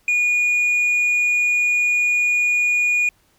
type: tone with tanh clipping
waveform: sine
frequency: 2445 Hz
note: D#7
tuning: 31 cents flat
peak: -16 dBFS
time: 0.08-3.09 s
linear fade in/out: 2 ms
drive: 3 dB
effects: pink hiss -60 dBFS RMS until 3.38 s